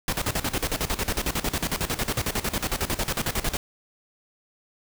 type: noise with tremolo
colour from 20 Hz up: pink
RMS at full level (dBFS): -25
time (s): 0.08-3.57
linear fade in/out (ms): 2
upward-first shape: square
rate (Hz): 11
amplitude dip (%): 80
effects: none